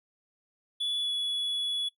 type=tone with pitch glide; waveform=triangle; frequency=3426 to 3396 Hz; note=A7 to G#7; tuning=-47 to +38 cents; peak=-27 dBFS; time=0.8-1.89 s; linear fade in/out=10 ms; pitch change=-15 cents; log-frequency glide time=1.01-1.11 s; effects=noise-tail reverb RT60 0.1 s tail -17 dB re dry